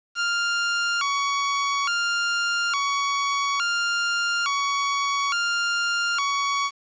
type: tone with vibrato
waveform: sawtooth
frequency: 1253 Hz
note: D#6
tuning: 12 cents sharp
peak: -18 dBFS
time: 0.15-6.71 s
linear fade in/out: 50 ms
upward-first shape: square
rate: 0.58 Hz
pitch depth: 190 cents each way
effects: resampled to 16000 Hz + 8-bit